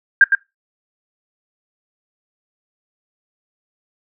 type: tone with echo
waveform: sine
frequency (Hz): 1600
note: G6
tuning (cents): +35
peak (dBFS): -4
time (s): 0.21-0.24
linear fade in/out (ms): 2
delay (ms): 110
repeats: 1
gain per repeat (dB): -6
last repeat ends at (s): 0.35
effects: noise-tail reverb RT60 0.2 s tail -20 dB re dry